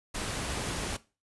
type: noise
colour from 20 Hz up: pink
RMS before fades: -34 dBFS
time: 0.14-0.97 s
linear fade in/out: 10 ms
effects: noise-tail reverb RT60 0.3 s tail -18 dB re dry + resampled to 24000 Hz